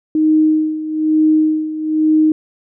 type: tone with tremolo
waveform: sine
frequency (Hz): 311.1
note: D#4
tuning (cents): 0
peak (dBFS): -8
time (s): 0.15-2.32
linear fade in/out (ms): 2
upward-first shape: sine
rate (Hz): 1.1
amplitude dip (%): 75
effects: none

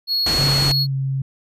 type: tone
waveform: triangle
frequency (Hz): 4330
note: C#8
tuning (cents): -41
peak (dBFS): -16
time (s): 0.07-0.87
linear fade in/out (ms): 50
type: low-pass noise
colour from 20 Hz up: pink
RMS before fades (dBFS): -24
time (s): 0.26-0.72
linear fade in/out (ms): 5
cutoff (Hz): 9800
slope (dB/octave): 96
type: tone with pitch glide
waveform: sine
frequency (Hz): 138.59 to 134.88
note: C#3 to C#3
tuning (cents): 0 to -47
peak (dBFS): -19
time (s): 0.38-1.22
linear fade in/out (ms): 5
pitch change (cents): -47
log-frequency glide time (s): 0.84-0.94
effects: none

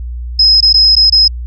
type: tone with dropouts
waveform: sine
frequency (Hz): 5110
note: D#8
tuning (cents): +45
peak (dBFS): -4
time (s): 0.39-1.28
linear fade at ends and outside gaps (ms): 5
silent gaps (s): 0.606-0.626 / 0.729-0.741 / 0.954-0.965 / 1.099-1.123
effects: added 60 Hz sine -19 dBFS peak until 1.46 s

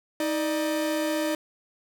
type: tone pair together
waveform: 45% pulse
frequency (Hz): 315.2 / 595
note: D#4 / D5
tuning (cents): +23 / +22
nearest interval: major seventh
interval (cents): 1099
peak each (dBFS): -27 / -28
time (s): 0.2-1.35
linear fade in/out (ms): 2
effects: none

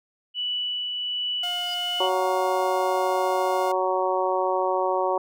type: tone with tremolo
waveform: sine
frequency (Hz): 2960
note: F#7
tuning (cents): 0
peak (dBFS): -24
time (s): 0.34-2.1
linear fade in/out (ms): 50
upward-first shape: triangle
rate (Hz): 1.3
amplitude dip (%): 30
type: tone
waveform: sawtooth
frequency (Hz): 710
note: F5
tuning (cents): +28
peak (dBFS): -28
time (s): 1.43-3.72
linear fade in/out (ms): 5
type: tone with exponential growth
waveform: sine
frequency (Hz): 4932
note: D#8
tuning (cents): -16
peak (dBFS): -33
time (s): 1.49-1.74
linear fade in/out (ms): 0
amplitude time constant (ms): 54
type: harmonic tone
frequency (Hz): 186.1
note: F#3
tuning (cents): +10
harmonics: 2 / 3 / 4 / 5 / 6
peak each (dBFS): -27 / -26 / -28 / -27 / -30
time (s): 2-5.18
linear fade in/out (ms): 5
effects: none

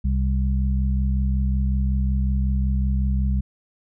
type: harmonic tone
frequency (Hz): 65.41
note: C2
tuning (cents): 0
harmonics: 1 / 2 / 3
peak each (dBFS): -19 / -28 / -27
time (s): 0.04-3.41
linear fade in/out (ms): 10
effects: none

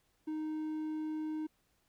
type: tone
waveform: triangle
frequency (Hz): 310.4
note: D#4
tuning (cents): -4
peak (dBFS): -33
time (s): 0.27-1.47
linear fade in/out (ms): 10
effects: pink hiss -75 dBFS RMS until 1.88 s

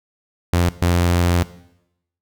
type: tone bursts at uneven times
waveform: sawtooth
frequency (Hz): 87.31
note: F2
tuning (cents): 0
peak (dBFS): -10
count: 2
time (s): 0.53-0.69 / 0.82-1.43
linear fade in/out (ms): 0
effects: noise-tail reverb RT60 0.8 s tail -17 dB re dry

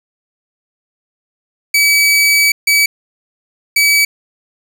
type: tone bursts at uneven times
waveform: sawtooth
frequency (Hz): 2286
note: D7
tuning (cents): -47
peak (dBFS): -5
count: 3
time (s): 1.74-2.52 / 2.67-2.86 / 3.76-4.05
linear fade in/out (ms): 5
effects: none

